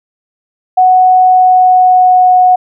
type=tone with pitch glide; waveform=sine; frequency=740 to 733.2 Hz; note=F#5 to F#5; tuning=0 to -16 cents; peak=-3 dBFS; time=0.77-2.56 s; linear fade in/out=10 ms; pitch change=-16 cents; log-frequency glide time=1.23-2.36 s; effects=none